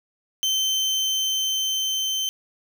30% pulse tone with level ramp, 3094 Hz, G7, 23 cents flat, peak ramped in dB -17 to -20 dBFS, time 0.43-2.29 s, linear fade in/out 0 ms, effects none

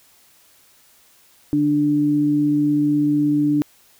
sine tone pair together, 147.3 / 294.6 Hz, D3 / D4, +6 / +6 cents, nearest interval octave, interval 1200 cents, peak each -25 / -15 dBFS, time 1.53-3.62 s, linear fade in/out 0 ms, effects white hiss -54 dBFS RMS until 3.99 s

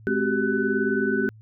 sine tone cluster, 211.9 / 260.6 / 376.7 / 395.4 / 1499 Hz, G#3 / C4 / F#4 / G4 / F#6, +35 / -7 / +31 / +15 / +22 cents, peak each -27 dBFS, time 0.07-1.29 s, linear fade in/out 0 ms, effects added 109 Hz sine -45 dBFS peak until 1.41 s

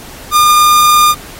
45% pulse tone, 1210 Hz, D#6, 49 cents flat, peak -5 dBFS, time 0.31-1.15 s, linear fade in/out 50 ms, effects pink hiss -32 dBFS RMS until 1.39 s + AAC 48 kbps

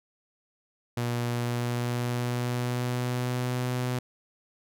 sawtooth tone with pitch glide, 120 to 125.02 Hz, B2 to B2, -49 to +22 cents, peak -23 dBFS, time 0.97-3.99 s, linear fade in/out 5 ms, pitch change +71 cents, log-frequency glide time 1.3-3.6 s, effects none

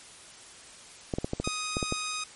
clicks, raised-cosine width 2 ms, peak -15 dBFS, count 9, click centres 1.138 / 1.185 / 1.245 / 1.334 / 1.4 / 1.475 / 1.769 / 1.828 / 1.924 s
10% pulse tone, 1250 Hz, D#6, 8 cents sharp, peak -23 dBFS, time 1.44-2.24 s, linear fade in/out 5 ms
effects white hiss -49 dBFS RMS until 2.35 s + MP3 48 kbps

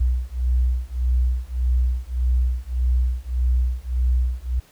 sine beating tone pair, 61.2 / 62.9 Hz, B1 / B1, -15 / +32 cents, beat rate 1.7 Hz, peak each -21 dBFS, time 0-4.6 s, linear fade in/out 10 ms, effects pink hiss -54 dBFS RMS until 4.71 s

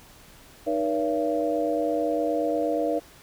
sine tone cluster, 308.6 / 480.9 / 569 / 678 Hz, D#4 / B4 / C#5 / E5, -14 / -46 / +45 / +49 cents, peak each -28 dBFS, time 0.66-3 s, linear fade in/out 20 ms, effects pink hiss -51 dBFS RMS until 3.22 s

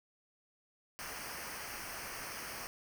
pink noise with comb filter, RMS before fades -44 dBFS, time 0.99-2.67 s, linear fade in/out 0 ms, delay 0.27 ms, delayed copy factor -0.75, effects none

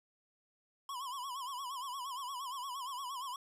square tone with vibrato, 1046.5 Hz, C6, in tune, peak -40 dBFS, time 0.89-3.36 s, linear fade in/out 2 ms, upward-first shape sine, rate 8.6 Hz, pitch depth 130 cents each way, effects resampled to 32000 Hz

